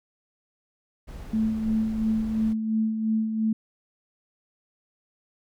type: noise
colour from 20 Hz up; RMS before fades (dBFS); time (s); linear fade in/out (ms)
brown; -38; 1.07-2.54; 20
type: tone with tremolo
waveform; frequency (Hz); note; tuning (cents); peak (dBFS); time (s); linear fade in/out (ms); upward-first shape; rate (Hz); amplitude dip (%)
sine; 220; A3; 0; -20; 1.33-3.53; 5; sine; 2.9; 50
effects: none